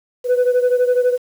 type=beating tone pair; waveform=sine; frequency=493.7 / 505.7 Hz; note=B4 / B4; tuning=-1 / +41 cents; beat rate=12 Hz; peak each=-12 / -16 dBFS; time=0.24-1.18 s; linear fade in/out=50 ms; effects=tanh soft clip ceiling -10 dBFS + 7-bit